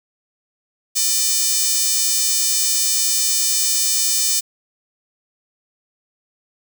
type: tone with high-pass filter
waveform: 5% pulse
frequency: 603 Hz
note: D5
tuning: 46 cents sharp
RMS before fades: -18 dBFS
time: 0.95-4.41 s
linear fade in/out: 20 ms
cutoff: 7600 Hz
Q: 0.69
effects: none